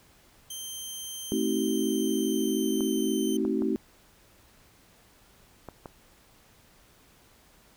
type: tone with pitch glide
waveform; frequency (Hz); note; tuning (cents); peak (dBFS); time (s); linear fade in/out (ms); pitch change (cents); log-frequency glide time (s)
15% pulse; 3136 to 3087; G7 to G7; 0 to -27; -29; 0.5-3.37; 5; -27; 1.62-3.15
type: chord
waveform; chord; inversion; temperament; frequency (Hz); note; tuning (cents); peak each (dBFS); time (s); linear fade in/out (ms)
sine; A diminished seventh; none; just; 220 / 264 / 316.8 / 380.2; A3 / C4 / Eb4 / Gb4; 0 / +16 / +31 / +47; -30; 1.32-3.76; 0
type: clicks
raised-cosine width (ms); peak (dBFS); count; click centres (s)
1; -25; 5; 2.807 / 3.451 / 3.621 / 5.687 / 5.858
effects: pink hiss -59 dBFS RMS until 7.76 s